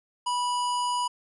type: harmonic tone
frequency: 980 Hz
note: B5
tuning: 14 cents flat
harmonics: 1 / 3 / 5 / 7 / 9 / 10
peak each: -25 / -35 / -39 / -42 / -44 / -45 dBFS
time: 0.26-1.08 s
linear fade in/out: 10 ms
effects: none